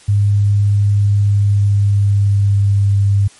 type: tone with pitch glide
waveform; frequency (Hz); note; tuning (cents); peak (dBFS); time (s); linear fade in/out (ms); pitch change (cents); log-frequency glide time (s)
sine; 101.8 to 99.88; G#2 to G2; -34 to +33; -9; 0.08-3.28; 10; -33; 1.01-3.02
effects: white hiss -44 dBFS RMS until 3.39 s + MP3 48 kbps